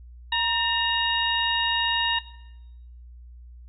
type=harmonic tone with a mistuned harmonic; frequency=942 Hz; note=A#5; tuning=18 cents sharp; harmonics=1 / 2 / 3 / 4; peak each=-27 / -27 / -27 / -27 dBFS; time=0.32-2.19 s; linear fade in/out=5 ms; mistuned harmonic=2; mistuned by=-62 cents; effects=noise-tail reverb RT60 0.9 s tail -17 dB re dry + added 60 Hz sine -42 dBFS peak until 3.68 s